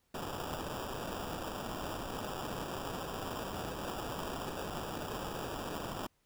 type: noise with sample-and-hold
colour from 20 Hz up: blue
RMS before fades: -40 dBFS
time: 0.14-6.07 s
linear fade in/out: 5 ms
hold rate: 2100 Hz
effects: pink hiss -75 dBFS RMS until 6.25 s